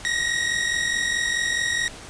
sawtooth tone pair together, 1864.7 / 1909.4 Hz, A#6 / A#6, 0 / +41 cents, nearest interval unison, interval 41 cents, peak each -21 dBFS, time 0.05-1.88 s, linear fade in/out 0 ms, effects pink hiss -40 dBFS RMS until 2.09 s + resampled to 22050 Hz

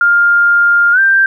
sine tone with pitch glide, 1404 to 1575.9 Hz, F6 to G6, +9 to +9 cents, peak -6 dBFS, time 0.01-1.26 s, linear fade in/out 2 ms, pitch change +200 cents, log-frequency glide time 0.92-1 s, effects 8-bit

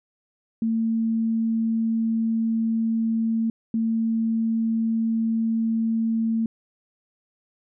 sine tone pair in turn, 225.5 / 225.5 Hz, A3 / A3, +43 / +43 cents, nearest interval unison, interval 0 cents, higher neither, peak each -20 dBFS, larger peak neither, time 0.62-3.5 / 3.74-6.46 s, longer first, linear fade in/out 2 ms, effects none

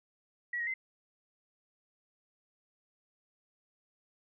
sine tone with pitch steps, 1927 / 1882 / 2065 Hz, B6 / A#6 / C7, -43 / +16 / -23 cents, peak -32 dBFS, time 0.53-0.74 s, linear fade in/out 5 ms, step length 70 ms, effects none

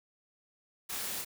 white noise with echo, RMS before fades -39 dBFS, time 0.89-1.22 s, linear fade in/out 10 ms, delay 29 ms, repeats 1, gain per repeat -2 dB, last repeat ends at 1.249 s, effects none

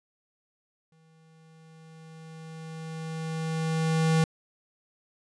square tone with exponential growth, 160.6 Hz, E3, 45 cents flat, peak -20 dBFS, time 0.92-4.24 s, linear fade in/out 2 ms, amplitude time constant 720 ms, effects resampled to 22050 Hz

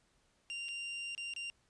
40% pulse tone with dropouts, 2780 Hz, F7, 9 cents flat, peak -38 dBFS, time 0.5-1.5 s, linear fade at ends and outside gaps 0 ms, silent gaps 0.684-0.688 / 1.149-1.178 / 1.337-1.363 s, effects pink hiss -73 dBFS RMS until 1.69 s + resampled to 22050 Hz

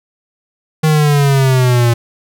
square exponential sweep, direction down, 157.8 to 116.54 Hz, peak -9 dBFS, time 0.83-1.94 s, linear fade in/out 10 ms, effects none

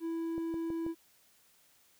triangle tone, 330 Hz, E4, 2 cents sharp, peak -31 dBFS, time 0-0.95 s, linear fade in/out 50 ms
click train, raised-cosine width 2 ms, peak -31 dBFS, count 4, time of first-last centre 0.38-0.865 s, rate 6.19 Hz
effects white hiss -66 dBFS RMS until 1.99 s

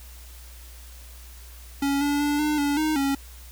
square tone with pitch steps, 279.6 / 287.9 / 291.3 / 300.1 / 286.9 / 310 / 275.8 Hz, C#4 / D4 / D4 / D4 / D4 / D#4 / C#4, +15 / -34 / -14 / +38 / -40 / -6 / -9 cents, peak -22 dBFS, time 1.82-3.15 s, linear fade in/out 5 ms, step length 190 ms, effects added 60 Hz sine -42 dBFS peak until 3.51 s + white hiss -49 dBFS RMS until 3.51 s

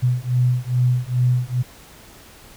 sine beating tone pair, 123.47 / 125.87 Hz, B2 / B2, 0 / +33 cents, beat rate 2.4 Hz, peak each -19 / -19 dBFS, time 0.02-1.63 s, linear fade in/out 20 ms, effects pink hiss -45 dBFS RMS until 2.56 s

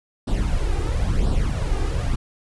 brown noise with flanger, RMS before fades -21 dBFS, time 0.27-2.16 s, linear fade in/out 10 ms, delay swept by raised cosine 0.22 to 2.52 ms, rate 0.98 Hz, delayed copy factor +0.65, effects resampled to 24000 Hz

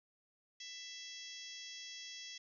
harmonic tone with a mistuned harmonic, 664 Hz, E5, 12 cents sharp, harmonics 3 / 4 / 5 / 6 / 7 / 8 / 9 / 10, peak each -55 / -58 / -51 / -60 / -57 / -53 / -55 / -60 dBFS, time 0.6-2.38 s, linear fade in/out 5 ms, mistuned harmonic 10, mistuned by -15 cents, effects none

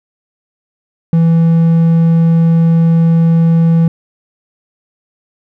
triangle tone, 165.4 Hz, E3, 6 cents sharp, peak -4 dBFS, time 1.13-3.88 s, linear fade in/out 2 ms, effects none

